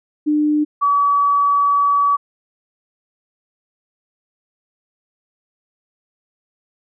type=tone pair in turn; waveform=sine; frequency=300 / 1140.9 Hz; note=D4 / C#6; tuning=+37 / +50 cents; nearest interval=octave + major seventh; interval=2313 cents; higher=second; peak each=-13 / -12 dBFS; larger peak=second; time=0.26-0.65 / 0.81-2.17 s; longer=second; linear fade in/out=20 ms; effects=none